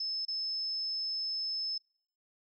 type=tone with dropouts; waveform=sine; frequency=5230 Hz; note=E8; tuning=15 cents flat; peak=-32 dBFS; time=0-1.78 s; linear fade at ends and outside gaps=5 ms; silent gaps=0.252-0.281 s; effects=noise-tail reverb RT60 0.6 s tail -26 dB re dry